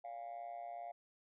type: tone with amplitude modulation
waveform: sine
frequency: 698.5 Hz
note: F5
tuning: in tune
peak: -38 dBFS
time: 0.04-0.92 s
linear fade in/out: 10 ms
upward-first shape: sine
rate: 122 Hz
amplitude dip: 85%
effects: tanh soft clip ceiling -40 dBFS